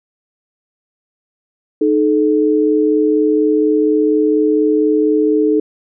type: tone pair together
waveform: sine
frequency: 307.6 / 431.8 Hz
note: D#4 / A4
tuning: -20 / -33 cents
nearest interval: tritone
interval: 587 cents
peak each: -13 dBFS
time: 1.81-5.6 s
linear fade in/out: 5 ms
effects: none